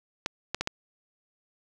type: clicks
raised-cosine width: 0.2 ms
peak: -11 dBFS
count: 4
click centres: 0.261 / 0.546 / 0.61 / 0.674 s
effects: none